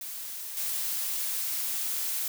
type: noise with level steps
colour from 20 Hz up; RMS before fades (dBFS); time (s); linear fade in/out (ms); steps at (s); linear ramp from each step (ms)
blue; -38 / -31; 0.01-2.28; 2; 0.57; 2
effects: none

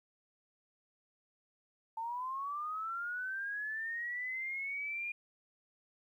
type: linear sweep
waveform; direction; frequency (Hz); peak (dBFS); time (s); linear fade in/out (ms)
sine; up; 887 to 2428; -36; 1.97-5.12; 5
effects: 12-bit

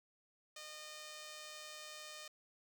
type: tone with amplitude modulation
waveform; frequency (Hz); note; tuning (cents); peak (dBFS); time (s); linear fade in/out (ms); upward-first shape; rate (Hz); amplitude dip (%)
5% pulse; 611; D#5; -32; -36; 0.56-2.28; 5; sine; 150; 30
effects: 12-bit

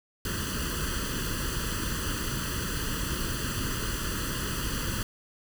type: noise with comb filter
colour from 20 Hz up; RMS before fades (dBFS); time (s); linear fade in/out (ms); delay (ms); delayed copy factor
pink; -31; 0.25-5.03; 2; 0.66; +0.9
effects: none

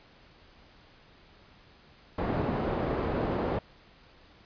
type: low-pass noise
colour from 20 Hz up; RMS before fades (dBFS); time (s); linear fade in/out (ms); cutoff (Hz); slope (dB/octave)
white; -30; 2.18-3.59; 5; 590; 12
effects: pink hiss -57 dBFS RMS until 4.45 s + resampled to 11025 Hz

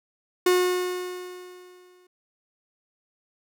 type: tone with exponential decay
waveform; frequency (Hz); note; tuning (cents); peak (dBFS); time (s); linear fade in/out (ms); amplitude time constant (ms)
45% pulse; 362.3; F#4; -36; -16; 0.46-2.07; 5; 350
effects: none

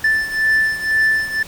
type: beating tone pair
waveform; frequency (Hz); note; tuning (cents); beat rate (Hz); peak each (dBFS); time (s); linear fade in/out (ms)
triangle; 1760 / 1762; A6 / A6; 0 / +2; 2; -14 / -18; 0.04-1.43; 5
effects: pink hiss -37 dBFS RMS until 1.47 s

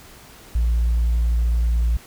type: tone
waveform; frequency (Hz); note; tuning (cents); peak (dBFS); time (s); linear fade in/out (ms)
sine; 57.9; A#1; -11; -14; 0.55-1.97; 5
effects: tanh soft clip ceiling -14 dBFS + pink hiss -45 dBFS RMS until 2.06 s

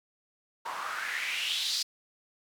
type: noise with band-pass filter sweep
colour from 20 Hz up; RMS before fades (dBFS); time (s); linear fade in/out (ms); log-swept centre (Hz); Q
white; -33; 0.65-1.83; 10; 920 to 4900; 4.3
effects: none

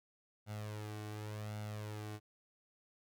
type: tone with flanger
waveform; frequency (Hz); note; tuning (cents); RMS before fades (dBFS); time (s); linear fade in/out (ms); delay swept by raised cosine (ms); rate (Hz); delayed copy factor
sawtooth; 106.1; G#2; +38; -44; 0.46-2.2; 50; 1.4 to 2.7; 0.89; +0.6
effects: none

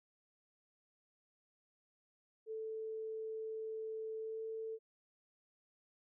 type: tone with pitch glide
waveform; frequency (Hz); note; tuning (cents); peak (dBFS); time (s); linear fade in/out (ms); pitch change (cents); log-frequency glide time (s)
sine; 440.6 to 444.4; A4 to A4; +2 to +17; -40; 2.46-4.79; 50; +15; 4.18-4.43
effects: none

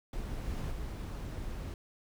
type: noise with level steps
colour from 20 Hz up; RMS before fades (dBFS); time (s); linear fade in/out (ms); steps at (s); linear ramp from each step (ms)
brown; -38 / -36 / -39; 0.13-1.74; 2; 0.45 / 0.71; 5
effects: none

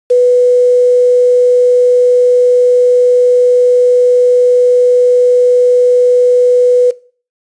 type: tone with quantisation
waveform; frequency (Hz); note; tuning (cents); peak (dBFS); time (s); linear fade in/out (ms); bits
sine; 493.9; B4; 0; -4; 0.1-6.91; 10; 5
effects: noise-tail reverb RT60 0.4 s tail -20 dB re dry + resampled to 22050 Hz

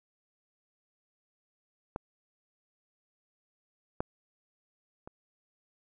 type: clicks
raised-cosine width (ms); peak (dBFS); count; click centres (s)
1; -20 / -16 / -30; 3; 1.961 / 4.005 / 5.075
effects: none

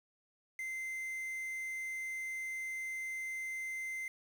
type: tone with quantisation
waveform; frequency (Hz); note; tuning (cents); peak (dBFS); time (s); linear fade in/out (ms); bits
triangle; 2076; C7; -14; -36; 0.59-4.08; 2; 9
effects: none

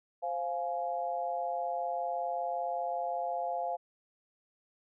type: chord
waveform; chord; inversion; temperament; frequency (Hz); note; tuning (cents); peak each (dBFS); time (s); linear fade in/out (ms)
sine; F minor; second; just; 523.8 / 698.5 / 838.1; C5 / F5 / Ab5; +2 / 0 / +16; -38 / -33 / -38; 0.22-3.77; 20
effects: none

